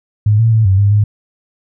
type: tone with pitch steps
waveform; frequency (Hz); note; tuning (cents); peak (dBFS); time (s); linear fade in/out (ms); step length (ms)
sine; 105.6 / 113.8 / 110.8 / 95.5 / 101.2 / 104.4; G#2 / A#2 / A2 / G2 / G#2 / G#2; +29 / -41 / +13 / -45 / -44 / +10; -7; 0.26-1.04; 5; 130
effects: none